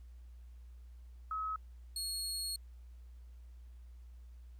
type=tone pair in turn; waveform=sine / 25% pulse; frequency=1281 / 4318 Hz; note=E6 / C#8; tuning=-50 / -46 cents; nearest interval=octave + major sixth; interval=2104 cents; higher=second; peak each=-35 / -32 dBFS; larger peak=second; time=1.31-1.56 / 1.96-2.56 s; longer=second; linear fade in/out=2 ms; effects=added 60 Hz sine -50 dBFS peak until 4.59 s + pink hiss -75 dBFS RMS until 4.59 s